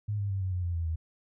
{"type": "tone with pitch steps", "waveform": "sine", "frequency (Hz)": [104.5, 100.71, 97.05, 93.53, 90.14, 86.86, 83.71, 80.67], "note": ["G#2", "G2", "G2", "F#2", "F#2", "F2", "E2", "E2"], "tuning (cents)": [11, 47, -17, 19, -45, -9, 27, -37], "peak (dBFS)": -28, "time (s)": [0.08, 0.96], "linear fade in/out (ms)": 10, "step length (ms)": 110, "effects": []}